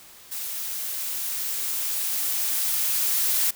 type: noise with level ramp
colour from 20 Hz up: blue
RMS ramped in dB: -32 to -22 dBFS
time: 0.31-3.51 s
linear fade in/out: 10 ms
effects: white hiss -48 dBFS RMS until 3.55 s